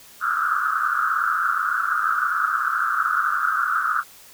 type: band-pass noise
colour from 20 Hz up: pink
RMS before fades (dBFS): -22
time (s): 0.2-4.04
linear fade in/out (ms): 50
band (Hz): 1200 to 1500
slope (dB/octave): 96
effects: white hiss -47 dBFS RMS until 4.33 s